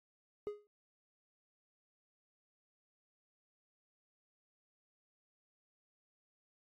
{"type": "tone with exponential decay", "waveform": "triangle", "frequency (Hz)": 415.3, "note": "G#4", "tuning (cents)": 0, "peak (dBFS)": -32, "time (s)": [0.47, 0.67], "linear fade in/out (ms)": 0, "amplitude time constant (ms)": 42, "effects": ["AAC 64 kbps"]}